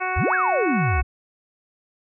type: harmonic tone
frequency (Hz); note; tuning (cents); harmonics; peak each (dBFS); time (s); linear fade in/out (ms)
370; F#4; 0; 1 / 2 / 3 / 4 / 5 / 6 / 7; -33 / -27 / -29 / -29 / -36 / -30 / -34; 0-1.02; 20
type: exponential two-way sweep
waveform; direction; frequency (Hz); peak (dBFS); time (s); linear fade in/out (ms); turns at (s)
sine; up then down; 56.7 to 1729 to 56.7; -19; 0.16-1.03; 10; 0.34
effects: none